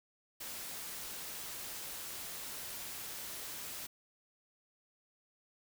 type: noise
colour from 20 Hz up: white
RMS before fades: -44 dBFS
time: 0.4-3.87 s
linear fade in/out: 10 ms
effects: none